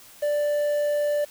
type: tone with quantisation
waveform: triangle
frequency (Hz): 587.3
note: D5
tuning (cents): 0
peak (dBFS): -19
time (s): 0.22-1.25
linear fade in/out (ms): 10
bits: 7
effects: white hiss -49 dBFS RMS until 1.3 s